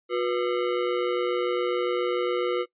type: ring-modulated tone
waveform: square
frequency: 425 Hz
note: G#4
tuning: 40 cents sharp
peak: -21 dBFS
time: 0.09-2.66 s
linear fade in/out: 50 ms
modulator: 63.6 Hz
effects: noise-tail reverb RT60 0.1 s tail -20 dB re dry + resampled to 8000 Hz